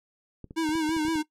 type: clicks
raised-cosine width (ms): 3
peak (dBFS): -28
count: 9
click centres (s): 0.443 / 0.509 / 0.691 / 0.754 / 0.892 / 0.966 / 1.051 / 1.083 / 1.156
type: tone with vibrato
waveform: square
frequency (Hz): 316.1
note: D#4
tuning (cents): +27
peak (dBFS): -25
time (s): 0.56-1.23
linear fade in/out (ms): 20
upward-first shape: sine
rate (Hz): 5.9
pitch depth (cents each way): 65
effects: noise-tail reverb RT60 0.1 s tail -19 dB re dry + low-pass 10000 Hz 12 dB/octave